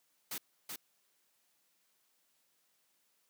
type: noise with echo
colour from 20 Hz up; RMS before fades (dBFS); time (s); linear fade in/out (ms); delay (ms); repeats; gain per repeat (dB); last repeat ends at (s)
white; -40; 0.31-0.38; 5; 380; 1; -3; 0.76
effects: white hiss -75 dBFS RMS until 3.29 s + high-pass 150 Hz 12 dB/octave